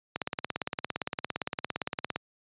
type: click train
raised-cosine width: 0.3 ms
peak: -14 dBFS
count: 36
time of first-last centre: 0.16-2.16 s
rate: 17.5 Hz
effects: high-pass 100 Hz 12 dB/octave + resampled to 8000 Hz